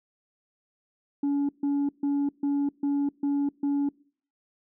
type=tone bursts; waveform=sine; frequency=283.7 Hz; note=C#4; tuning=40 cents sharp; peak=-20 dBFS; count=7; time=1.23-3.89 s; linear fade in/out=5 ms; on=260 ms; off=140 ms; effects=noise-tail reverb RT60 0.5 s tail -25 dB re dry + tanh soft clip ceiling -22 dBFS